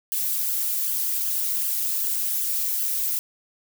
violet noise with flanger, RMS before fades -25 dBFS, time 0.12-3.19 s, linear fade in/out 0 ms, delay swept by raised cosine 0.63 to 4.33 ms, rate 2.6 Hz, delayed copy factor +0.95, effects none

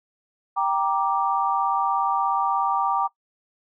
sine chord, G minor, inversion none, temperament just, 784 / 940.8 / 1176 Hz, G5 / Bb5 / D6, 0 / +16 / +2 cents, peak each -24 dBFS, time 0.56-3.08 s, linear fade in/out 20 ms, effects noise-tail reverb RT60 0.1 s tail -20 dB re dry

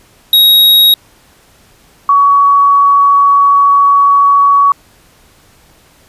square / sine tone pair in turn, 3790 / 1126.8 Hz, A#7 / C#6, +28 / +28 cents, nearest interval octave + major sixth, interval 2100 cents, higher first, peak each -4 dBFS, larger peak neither, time 0.33-0.94 / 2.09-4.72 s, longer second, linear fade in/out 2 ms, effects pink hiss -46 dBFS RMS until 6.08 s + resampled to 32000 Hz

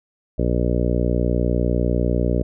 harmonic tone, 60 Hz, B1, 49 cents flat, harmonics 1 / 2 / 3 / 4 / 5 / 6 / 7 / 8 / 9 / 10, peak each -21 / -24 / -26 / -27 / -28 / -29 / -29 / -30 / -31 / -31 dBFS, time 0.38-2.43 s, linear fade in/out 10 ms, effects none

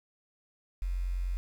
sine tone with quantisation, 45 Hz, F#1, 47 cents flat, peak -29 dBFS, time 0.82-1.37 s, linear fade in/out 0 ms, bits 9, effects none

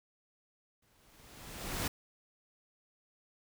pink noise with exponential growth, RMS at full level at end -33 dBFS, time 0.82-1.88 s, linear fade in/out 5 ms, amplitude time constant 230 ms, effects none

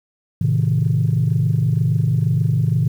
sine chord, A diminished, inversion none, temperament just, 110 / 132 / 158.4 Hz, A2 / C3 / Eb3, 0 / +16 / +31 cents, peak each -18 dBFS, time 0.41-2.88 s, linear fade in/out 5 ms, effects tanh soft clip ceiling -8 dBFS + 8-bit

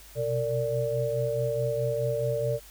sine tone cluster, 123.6 / 128.3 / 455.5 / 583 Hz, B2 / C3 / A#4 / D5, +2 / -34 / -40 / -13 cents, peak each -32 / -36 / -30 / -28 dBFS, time 0.15-2.6 s, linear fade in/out 50 ms, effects added 50 Hz sine -51 dBFS peak until 2.7 s + white hiss -51 dBFS RMS until 2.7 s

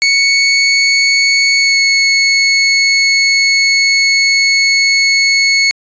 25% pulse tone with pitch glide, 2217 to 2199 Hz, C#7 to C#7, 0 to -14 cents, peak -4 dBFS, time 0.02-5.71 s, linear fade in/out 0 ms, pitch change -14 cents, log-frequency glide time 1.58-1.79 s, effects resampled to 16000 Hz

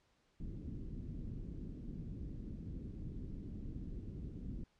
pink low-pass noise, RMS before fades -45 dBFS, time 0.4-4.64 s, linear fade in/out 5 ms, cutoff 300 Hz, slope 24 dB/octave, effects pink hiss -75 dBFS RMS until 4.79 s + low-pass 6000 Hz 12 dB/octave

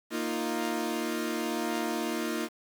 sawtooth chord, Bb suspended fourth, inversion none, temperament equal, 233.1 / 311.1 / 349.2 Hz, Bb3 / Eb4 / F4, 0 / 0 / 0 cents, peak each -30 dBFS, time 0.1-2.49 s, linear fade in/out 50 ms, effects 8-bit

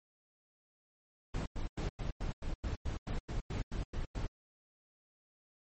brown noise bursts, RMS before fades -36 dBFS, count 14, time 1.34-4.268 s, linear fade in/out 5 ms, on 120 ms, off 96 ms, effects MP3 32 kbps

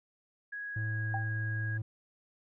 sine tone with pitch glide, 1661.2 to 1645.9 Hz, G#6 to G#6, 0 to -16 cents, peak -37 dBFS, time 0.52-1.78 s, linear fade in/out 10 ms, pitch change -16 cents, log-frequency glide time 0.64-1.13 s
triangle tone, 109.4 Hz, A2, 9 cents flat, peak -30 dBFS, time 0.76-1.82 s, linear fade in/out 5 ms
sine tone with exponential decay, 784 Hz, G5, in tune, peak -30 dBFS, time 1.14-1.32 s, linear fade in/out 2 ms, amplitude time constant 37 ms
effects none

